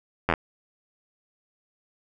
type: slowing click train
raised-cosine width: 0.5 ms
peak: -6 dBFS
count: 5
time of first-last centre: 0.29-0.338 s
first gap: 11 ms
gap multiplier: 1.06
effects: none